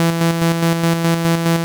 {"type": "tone with tremolo", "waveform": "sawtooth", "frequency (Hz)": 166.8, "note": "E3", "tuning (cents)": 21, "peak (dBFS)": -8, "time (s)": [0, 1.64], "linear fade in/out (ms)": 0, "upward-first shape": "square", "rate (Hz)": 4.8, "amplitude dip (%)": 45, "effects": []}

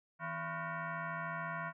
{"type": "tone with frequency modulation", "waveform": "sine", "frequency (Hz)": 162.6, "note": "E3", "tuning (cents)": -23, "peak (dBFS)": -37, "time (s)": [0.19, 1.73], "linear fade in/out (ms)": 50, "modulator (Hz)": 419, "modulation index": 4, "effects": []}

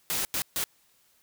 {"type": "noise bursts at uneven times", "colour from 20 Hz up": "white", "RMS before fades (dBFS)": -29, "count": 3, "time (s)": [[0.1, 0.25], [0.34, 0.42], [0.56, 0.64]], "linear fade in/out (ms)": 0, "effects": ["white hiss -65 dBFS RMS until 1.22 s"]}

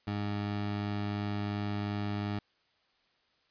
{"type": "tone", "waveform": "20% pulse", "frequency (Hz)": 102.8, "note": "G#2", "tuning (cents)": -17, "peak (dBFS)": -27, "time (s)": [0.07, 2.39], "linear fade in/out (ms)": 5, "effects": ["white hiss -71 dBFS RMS until 3.5 s", "resampled to 11025 Hz"]}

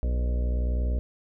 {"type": "harmonic tone with a mistuned harmonic", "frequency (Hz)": 60.9, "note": "B1", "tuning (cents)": -24, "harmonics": [1, 2, 3, 4, 5, 6, 7, 8, 9, 10], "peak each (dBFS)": [-23, -40, -42, -40, -47, -50, -45, -44, -51, -44], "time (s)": [0.03, 0.99], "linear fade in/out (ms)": 0, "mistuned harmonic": 8, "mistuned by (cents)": 44, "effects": []}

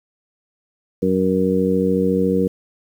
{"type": "harmonic tone", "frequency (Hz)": 93.8, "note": "F#2", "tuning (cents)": 24, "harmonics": [1, 2, 3, 4, 5], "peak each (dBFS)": [-30, -19, -22, -24, -19], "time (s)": [1.02, 2.48], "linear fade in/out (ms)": 10, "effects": ["8-bit"]}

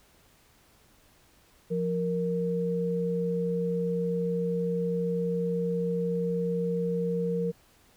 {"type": "tone pair together", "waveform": "sine", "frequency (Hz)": [174.63, 466.2], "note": ["F3", "A#4"], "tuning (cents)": [0, 0], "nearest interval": "octave + perfect fourth", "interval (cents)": 1700, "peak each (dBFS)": [-29, -28], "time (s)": [1.7, 7.52], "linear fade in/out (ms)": 20, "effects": ["pink hiss -61 dBFS RMS until 7.96 s"]}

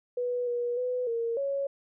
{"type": "tone with pitch steps", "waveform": "sine", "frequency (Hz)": [490.9, 481.8, 499.1, 463.1, 555], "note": ["B4", "B4", "B4", "A#4", "C#5"], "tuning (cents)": [-10, -43, 18, -11, 2], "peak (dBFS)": -27, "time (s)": [0.17, 1.67], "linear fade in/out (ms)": 5, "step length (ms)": 300, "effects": []}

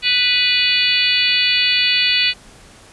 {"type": "harmonic tone with a mistuned harmonic", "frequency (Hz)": 494.8, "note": "B4", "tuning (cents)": 3, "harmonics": [3, 4, 5, 6, 7, 8, 9], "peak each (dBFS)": [-29, -23, -18, -19, -21, -24, -20], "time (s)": [0.02, 2.34], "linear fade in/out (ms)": 50, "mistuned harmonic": 6, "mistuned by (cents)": -27, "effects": ["pink hiss -44 dBFS RMS until 2.92 s", "resampled to 24000 Hz"]}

